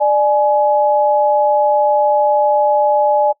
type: tone pair together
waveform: sine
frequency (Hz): 594.5 / 842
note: D5 / G#5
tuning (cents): +21 / +24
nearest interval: tritone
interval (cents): 603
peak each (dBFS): -13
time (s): 0-3.33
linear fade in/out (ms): 20
effects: noise-tail reverb RT60 0.1 s tail -22 dB re dry